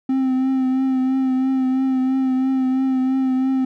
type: tone with vibrato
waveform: triangle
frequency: 261.6 Hz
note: C4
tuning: in tune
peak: -14 dBFS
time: 0.09-3.65 s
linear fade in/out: 5 ms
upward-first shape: triangle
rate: 3 Hz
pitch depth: 31 cents each way
effects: none